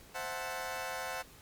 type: chord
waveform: 20% pulse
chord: F# half-diminished seventh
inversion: second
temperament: equal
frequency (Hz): 523.3 / 659.3 / 740 / 880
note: C5 / E5 / F#5 / A5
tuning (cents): 0 / 0 / 0 / 0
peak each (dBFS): -37 / -39 / -36 / -39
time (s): 0.14-1.23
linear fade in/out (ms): 20
effects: pink hiss -56 dBFS RMS until 1.41 s + MP3 96 kbps